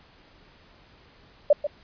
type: tone with echo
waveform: sine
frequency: 587.3 Hz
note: D5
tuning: in tune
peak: -12 dBFS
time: 1.5-1.53 s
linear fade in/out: 5 ms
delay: 140 ms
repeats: 1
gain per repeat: -11 dB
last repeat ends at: 1.67 s
effects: pink hiss -55 dBFS RMS until 1.83 s + resampled to 11025 Hz